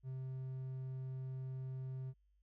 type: tone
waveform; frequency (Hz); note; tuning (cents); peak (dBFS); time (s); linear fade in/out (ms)
triangle; 130.81; C3; 0; -39; 0.03-2.14; 50
effects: added 50 Hz sine -70 dBFS peak until 2.42 s